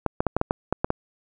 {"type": "clicks", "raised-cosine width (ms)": 1, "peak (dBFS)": -7, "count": 9, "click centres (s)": [0.063, 0.205, 0.267, 0.366, 0.414, 0.509, 0.726, 0.845, 0.904], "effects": []}